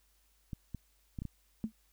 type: clicks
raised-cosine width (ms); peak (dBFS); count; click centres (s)
5; -27; 5; 0.532 / 0.747 / 1.188 / 1.22 / 1.253
type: tone with exponential decay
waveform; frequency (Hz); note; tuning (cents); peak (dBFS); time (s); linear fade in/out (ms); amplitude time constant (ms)
sine; 220; A3; 0; -27; 1.64-1.72; 0; 17
effects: added 50 Hz sine -70 dBFS peak until 1.92 s + white hiss -72 dBFS RMS until 1.92 s